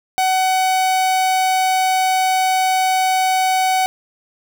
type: tone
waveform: 45% pulse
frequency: 750 Hz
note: F#5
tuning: 23 cents sharp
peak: -14 dBFS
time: 0.18-3.86 s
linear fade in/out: 0 ms
effects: none